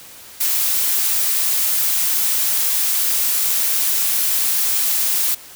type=noise; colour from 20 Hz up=blue; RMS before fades=-18 dBFS; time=0.4-5.35 s; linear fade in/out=10 ms; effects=white hiss -40 dBFS RMS until 5.55 s